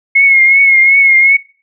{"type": "tone with vibrato", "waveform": "sine", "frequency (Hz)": 2167, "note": "C#7", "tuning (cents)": -40, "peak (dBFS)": -4, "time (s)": [0.15, 1.37], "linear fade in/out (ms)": 10, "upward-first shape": "triangle", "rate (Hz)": 2.7, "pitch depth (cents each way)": 51, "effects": ["noise-tail reverb RT60 0.4 s tail -22 dB re dry"]}